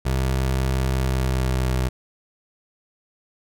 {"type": "tone with pitch glide", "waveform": "25% pulse", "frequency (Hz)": [65.41, 63.77], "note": ["C2", "C2"], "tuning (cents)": [0, -44], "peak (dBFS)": -16, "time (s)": [0.05, 1.89], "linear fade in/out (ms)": 10, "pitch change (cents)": -44, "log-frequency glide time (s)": [0.89, 1.74], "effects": []}